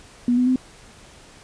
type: tone with pitch steps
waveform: sine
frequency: 242.9 / 249.6 / 256.5 Hz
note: B3 / B3 / C4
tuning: -29 / +19 / -34 cents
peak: -15 dBFS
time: 0.28-0.559 s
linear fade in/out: 2 ms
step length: 93 ms
effects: pink hiss -47 dBFS RMS until 1.43 s + resampled to 22050 Hz